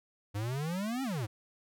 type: exponential two-way sweep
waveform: square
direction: up then down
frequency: 98.4 to 275.8 to 98.4 Hz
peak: -33 dBFS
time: 0.34-1.27 s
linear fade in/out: 20 ms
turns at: 1.03 s
effects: none